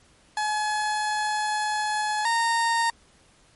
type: tone pair in turn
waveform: 30% pulse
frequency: 849 / 923.9 Hz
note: G#5 / A#5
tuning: +38 / -16 cents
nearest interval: minor second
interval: 146 cents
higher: second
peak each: -21 / -18 dBFS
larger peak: second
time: 0.37-2.25 / 2.25-2.9 s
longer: first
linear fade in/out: 2 ms
effects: pink hiss -58 dBFS RMS until 3.55 s + MP3 48 kbps